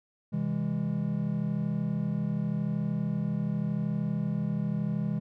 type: chord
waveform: triangle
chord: C augmented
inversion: none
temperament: just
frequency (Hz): 130.81 / 163.52 / 204.4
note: C3 / E3 / G#3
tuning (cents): 0 / -14 / -27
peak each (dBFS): -32 / -29 / -29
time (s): 0.32-5.2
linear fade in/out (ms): 20
effects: none